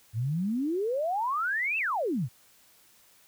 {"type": "exponential two-way sweep", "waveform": "sine", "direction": "up then down", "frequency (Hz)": [104.4, 2728, 104.4], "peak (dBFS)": -26, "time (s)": [0.13, 2.29], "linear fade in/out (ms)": 50, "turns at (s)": 1.78, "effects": ["white hiss -60 dBFS RMS until 3.27 s"]}